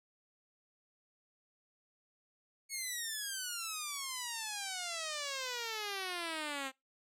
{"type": "exponential sweep", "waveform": "5% pulse", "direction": "down", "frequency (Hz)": [2217, 261.6], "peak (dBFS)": -26, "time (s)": [2.69, 6.72], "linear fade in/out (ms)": 50, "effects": ["noise-tail reverb RT60 0.2 s tail -24 dB re dry", "low-pass 11000 Hz 12 dB/octave"]}